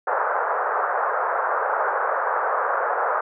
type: band-pass noise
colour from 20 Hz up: white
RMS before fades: -23 dBFS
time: 0.07-3.21 s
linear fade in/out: 5 ms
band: 460 to 1500 Hz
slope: 48 dB/octave
effects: none

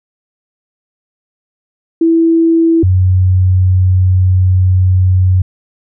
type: tone pair in turn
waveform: sine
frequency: 329.6 / 92.49 Hz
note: E4 / F#2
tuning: 0 / 0 cents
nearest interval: octave + minor seventh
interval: 2200 cents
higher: first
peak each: -6 dBFS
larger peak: neither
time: 2.01-2.83 / 2.83-5.42 s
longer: second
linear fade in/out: 5 ms
effects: none

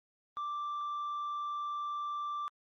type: tone with tanh clipping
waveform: sine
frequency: 1175 Hz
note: D6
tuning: 1 cent sharp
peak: -35 dBFS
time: 0.37-2.48 s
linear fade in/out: 0 ms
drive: 2 dB
effects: Opus 32 kbps

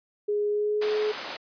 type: tone with pitch glide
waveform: sine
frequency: 415 to 425.2 Hz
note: G#4 to G#4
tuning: -1 to +41 cents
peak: -23 dBFS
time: 0.28-1.12 s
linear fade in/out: 10 ms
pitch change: +42 cents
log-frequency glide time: 0.49-0.93 s
type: high-pass noise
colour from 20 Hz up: pink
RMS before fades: -35 dBFS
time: 0.81-1.37 s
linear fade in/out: 10 ms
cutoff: 530 Hz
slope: 12 dB/octave
effects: resampled to 11025 Hz

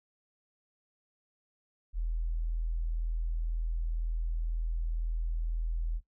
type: tone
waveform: sine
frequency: 41 Hz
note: E1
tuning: 9 cents flat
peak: -29 dBFS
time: 1.93-6.01 s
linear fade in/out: 50 ms
effects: noise-tail reverb RT60 0.1 s tail -17 dB re dry

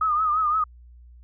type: tone with vibrato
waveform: sine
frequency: 1244.5 Hz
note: D#6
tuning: in tune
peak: -19 dBFS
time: 0.01-0.64 s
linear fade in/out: 5 ms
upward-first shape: triangle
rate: 5.8 Hz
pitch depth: 88 cents each way
effects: added 60 Hz sine -45 dBFS peak until 1.23 s

